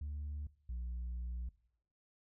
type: tone pair in turn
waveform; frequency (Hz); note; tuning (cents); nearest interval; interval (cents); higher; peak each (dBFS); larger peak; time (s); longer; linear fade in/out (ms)
sine; 73.42 / 60.16; D2 / B1; 0 / -45; minor third; 345; first; -37 / -36; second; 0.01-0.47 / 0.69-1.49; second; 5
effects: noise-tail reverb RT60 0.7 s tail -21 dB re dry + tanh soft clip ceiling -37 dBFS